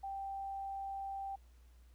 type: tone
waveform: sine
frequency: 784 Hz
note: G5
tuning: in tune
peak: -39 dBFS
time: 0.03-1.36 s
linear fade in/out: 10 ms
effects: added 60 Hz sine -58 dBFS peak until 1.94 s + pink hiss -73 dBFS RMS until 1.94 s